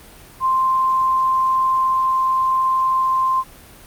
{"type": "tone", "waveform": "sine", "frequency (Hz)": 1046.5, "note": "C6", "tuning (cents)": 0, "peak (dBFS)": -14, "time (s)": [0.4, 3.44], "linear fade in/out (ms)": 50, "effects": ["pink hiss -43 dBFS RMS until 3.86 s", "Opus 32 kbps"]}